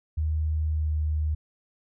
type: tone with pitch glide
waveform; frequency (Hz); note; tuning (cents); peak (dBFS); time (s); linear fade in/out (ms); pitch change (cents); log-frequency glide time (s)
sine; 77.7 to 76.72; D#2 to D#2; -2 to -24; -23; 0.17-1.35; 10; -22; 0.68-0.94
effects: none